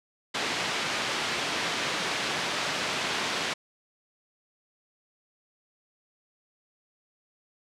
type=band-pass noise; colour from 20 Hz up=white; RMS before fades=-30 dBFS; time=0.34-3.54 s; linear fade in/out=10 ms; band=150 to 3600 Hz; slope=12 dB/octave; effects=low-pass 9000 Hz 12 dB/octave